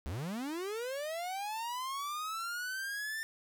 45% pulse linear sweep, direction up, 60.9 to 1800 Hz, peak -36 dBFS, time 0.06-3.23 s, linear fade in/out 0 ms, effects none

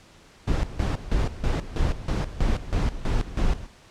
brown noise with tremolo, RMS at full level -22 dBFS, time 0.47-3.67 s, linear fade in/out 10 ms, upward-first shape square, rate 3.1 Hz, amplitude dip 80%, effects pink hiss -52 dBFS RMS until 3.9 s + low-pass 7000 Hz 12 dB/octave

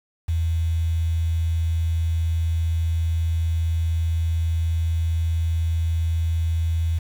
sine tone with quantisation, 82.41 Hz, E2, in tune, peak -19 dBFS, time 0.28-6.99 s, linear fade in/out 10 ms, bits 7, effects none

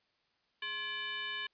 sine tone with frequency modulation, 2349 Hz, D7, in tune, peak -36 dBFS, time 0.62-1.47 s, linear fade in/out 5 ms, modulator 643 Hz, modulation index 1.7, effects white hiss -75 dBFS RMS until 1.53 s + resampled to 11025 Hz

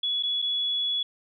sine tone with dropouts, 3390 Hz, G#7, 35 cents sharp, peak -24 dBFS, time 0.03-1.03 s, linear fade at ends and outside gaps 5 ms, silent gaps 0.227-0.233 / 0.419-0.423 s, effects none

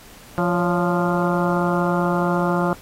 harmonic tone with a mistuned harmonic, 174.61 Hz, F3, in tune, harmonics 1 / 2 / 3 / 4 / 5 / 6 / 7 / 8, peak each -21 / -24 / -26 / -27 / -28 / -29 / -29 / -30 dBFS, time 0.38-2.73 s, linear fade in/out 0 ms, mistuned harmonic 3, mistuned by +81 cents, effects pink hiss -45 dBFS RMS until 2.81 s + AAC 48 kbps

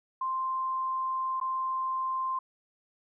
sine tone with dropouts, 1046.5 Hz, C6, in tune, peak -28 dBFS, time 0.21-2.39 s, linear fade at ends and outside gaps 5 ms, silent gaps 1.401-1.412 s, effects none

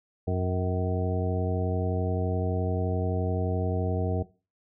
harmonic tone with a mistuned harmonic, 91.6 Hz, F#2, 17 cents flat, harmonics 1 / 2 / 3 / 4 / 5 / 7 / 8, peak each -27 / -32 / -36 / -36 / -32 / -36 / -40 dBFS, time 0.27-4.23 s, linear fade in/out 10 ms, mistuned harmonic 8, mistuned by +56 cents, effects noise-tail reverb RT60 0.3 s tail -17 dB re dry

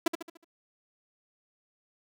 sawtooth tone with echo, 333.2 Hz, E4, 19 cents sharp, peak -18 dBFS, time 0.06-0.08 s, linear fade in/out 5 ms, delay 73 ms, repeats 5, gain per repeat -7 dB, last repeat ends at 0.445 s, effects none

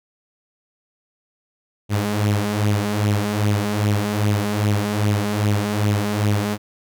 sawtooth tone with flanger, 103.83 Hz, G#2, in tune, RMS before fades -20 dBFS, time 1.89-6.58 s, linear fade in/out 50 ms, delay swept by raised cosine 0.3 to 5 ms, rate 2.5 Hz, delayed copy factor +0.6, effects none

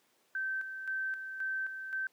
sine tone with tremolo, 1550 Hz, G6, 20 cents flat, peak -32 dBFS, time 0.35-2.07 s, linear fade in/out 2 ms, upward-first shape square, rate 1.9 Hz, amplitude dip 55%, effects pink hiss -70 dBFS RMS until 2.12 s + high-pass 300 Hz 12 dB/octave

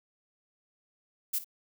violet noise with echo, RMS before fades -30 dBFS, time 1.33-1.39 s, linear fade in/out 10 ms, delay 55 ms, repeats 1, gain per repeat -15 dB, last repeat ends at 1.445 s, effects none

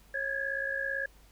sine tone cluster, 545 / 1647 / 1705 Hz, C#5 / G#6 / G#6, -29 / -15 / +45 cents, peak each -38 / -33 / -35 dBFS, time 0.14-1.06 s, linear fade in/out 5 ms, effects added 50 Hz sine -57 dBFS peak until 1.31 s + pink hiss -62 dBFS RMS until 1.31 s

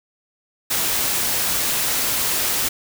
white noise, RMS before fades -21 dBFS, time 0.7-2.69 s, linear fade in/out 10 ms, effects none

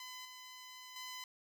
10% pulse tone with level steps, 1013 Hz, B5, 44 cents sharp, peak -38 / -42 / -36 dBFS, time 0-1.24 s, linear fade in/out 2 ms, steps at 0.25 / 0.96 s, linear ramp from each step 2 ms, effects none

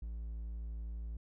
triangle tone, 56.1 Hz, A1, 34 cents sharp, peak -37 dBFS, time 0.02-1.17 s, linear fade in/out 5 ms, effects none

